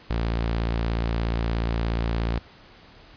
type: tone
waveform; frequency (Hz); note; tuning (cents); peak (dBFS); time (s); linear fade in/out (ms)
sawtooth; 56.9; A#1; -41; -19; 0.1-2.39; 5
effects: pink hiss -50 dBFS RMS until 3.16 s + resampled to 11025 Hz